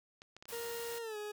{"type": "clicks", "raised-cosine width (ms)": 0.2, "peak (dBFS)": -34, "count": 8, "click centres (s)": [0.219, 0.366, 0.425, 0.455, 0.511, 0.543, 0.66, 0.712]}
{"type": "noise", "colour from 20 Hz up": "white", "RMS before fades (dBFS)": -47, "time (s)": [0.48, 0.99], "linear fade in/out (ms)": 10}
{"type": "tone with pitch glide", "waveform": "40% pulse", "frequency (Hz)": [467.5, 418.9], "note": ["A#4", "G#4"], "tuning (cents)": [5, 15], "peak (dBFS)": -39, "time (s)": [0.52, 1.32], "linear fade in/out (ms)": 10, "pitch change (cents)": -190, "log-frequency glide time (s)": [1, 1.17]}
{"effects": []}